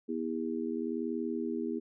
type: harmonic tone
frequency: 81 Hz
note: E2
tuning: 30 cents flat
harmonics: 3 / 4 / 5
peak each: -35 / -36 / -37 dBFS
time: 0.08-1.8 s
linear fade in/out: 20 ms
effects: none